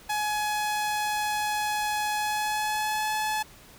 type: tone with pitch glide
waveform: sawtooth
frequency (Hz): 843 to 858.2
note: G#5 to A5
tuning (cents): +26 to -43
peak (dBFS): -22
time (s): 0.09-3.43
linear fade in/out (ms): 10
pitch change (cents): +31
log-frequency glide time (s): 2.14-3.12
effects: pink hiss -51 dBFS RMS until 3.78 s